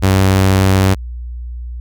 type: tone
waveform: sawtooth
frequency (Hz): 95.6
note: G2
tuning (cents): -43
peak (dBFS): -5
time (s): 0.02-0.95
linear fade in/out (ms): 20
effects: added 60 Hz sine -23 dBFS peak until 1.8 s